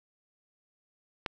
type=click; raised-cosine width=0.3 ms; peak=-15 dBFS; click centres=1.262 s; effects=none